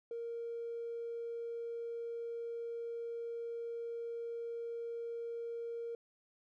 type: tone with tanh clipping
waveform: triangle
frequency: 466.2 Hz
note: A#4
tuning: in tune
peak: -38 dBFS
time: 0.11-5.95 s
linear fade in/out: 2 ms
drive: 1 dB
effects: none